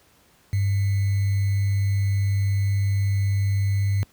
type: tone with sample-and-hold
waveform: sine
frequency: 99.1 Hz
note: G2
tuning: 19 cents sharp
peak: -18 dBFS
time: 0.53-4.03 s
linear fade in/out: 0 ms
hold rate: 2100 Hz
effects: pink hiss -58 dBFS RMS until 4.12 s + high-pass 60 Hz 12 dB/octave